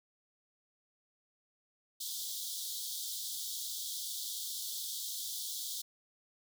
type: high-pass noise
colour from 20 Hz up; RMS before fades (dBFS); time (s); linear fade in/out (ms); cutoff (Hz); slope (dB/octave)
pink; -40; 2-5.82; 10; 3300; 96
effects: none